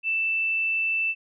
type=tone; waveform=sine; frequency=2654 Hz; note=E7; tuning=11 cents sharp; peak=-22 dBFS; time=0.03-1.15 s; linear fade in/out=50 ms; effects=none